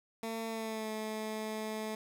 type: tone with pitch glide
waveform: 15% pulse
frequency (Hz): 225.5 to 217.1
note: A3 to A3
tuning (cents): +43 to -23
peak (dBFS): -30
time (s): 0.23-1.95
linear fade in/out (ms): 2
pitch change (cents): -66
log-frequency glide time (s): 0.48-0.9
effects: none